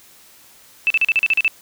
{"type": "tone bursts", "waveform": "sine", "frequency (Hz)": 2640, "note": "E7", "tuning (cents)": 2, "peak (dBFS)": -12, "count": 9, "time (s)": [0.87, 1.479], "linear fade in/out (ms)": 0, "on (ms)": 33, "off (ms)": 39, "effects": ["white hiss -48 dBFS RMS until 1.61 s"]}